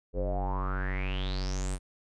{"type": "tone with low-pass filter sweep", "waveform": "square", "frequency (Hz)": 47, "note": "F#1", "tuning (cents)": 28, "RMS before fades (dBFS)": -31, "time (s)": [0.13, 1.79], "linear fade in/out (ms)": 50, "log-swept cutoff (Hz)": [460, 9400], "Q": 9, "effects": []}